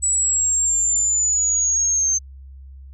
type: linear sweep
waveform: sine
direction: down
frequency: 7890 to 6272 Hz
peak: -16 dBFS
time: 0.02-2.19 s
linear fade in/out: 20 ms
effects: added 67 Hz sine -37 dBFS peak until 2.93 s